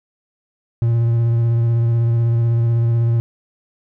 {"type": "tone with vibrato", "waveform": "triangle", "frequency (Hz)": 116.54, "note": "A#2", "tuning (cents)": 0, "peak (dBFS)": -11, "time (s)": [0.82, 3.2], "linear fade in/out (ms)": 0, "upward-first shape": "sine", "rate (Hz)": 16, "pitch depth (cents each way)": 19, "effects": []}